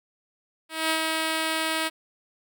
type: tone with ADSR envelope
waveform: 5% pulse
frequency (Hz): 319.5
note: D#4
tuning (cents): +46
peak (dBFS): -10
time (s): 0.69-1.9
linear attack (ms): 210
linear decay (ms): 83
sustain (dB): -3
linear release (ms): 32
effects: none